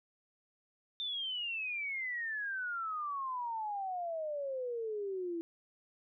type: exponential sweep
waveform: sine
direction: down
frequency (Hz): 3602 to 329.6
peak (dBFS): -35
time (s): 1-5.41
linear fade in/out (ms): 0
effects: none